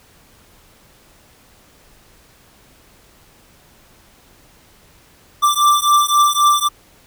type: beating tone pair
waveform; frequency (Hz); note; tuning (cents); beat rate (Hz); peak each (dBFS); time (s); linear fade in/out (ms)
square; 1174.7 / 1178.5; D6 / D6; 0 / +6; 3.8; -15; 5.42-6.69; 20
effects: pink hiss -50 dBFS RMS until 7.06 s